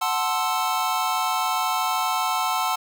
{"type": "chord", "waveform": "square", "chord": "F# half-diminished seventh", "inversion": "none", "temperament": "equal", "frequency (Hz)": [740, 880, 1046.5, 1318.5], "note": ["F#5", "A5", "C6", "E6"], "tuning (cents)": [0, 0, 0, 0], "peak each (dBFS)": -28, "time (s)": [0.01, 2.76], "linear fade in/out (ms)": 10, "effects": []}